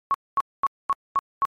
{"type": "tone bursts", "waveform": "sine", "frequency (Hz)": 1106, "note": "C#6", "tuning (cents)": -4, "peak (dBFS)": -17, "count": 6, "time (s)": [0.11, 1.452], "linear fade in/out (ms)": 0, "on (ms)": 32, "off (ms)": 230, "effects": ["MP3 64 kbps"]}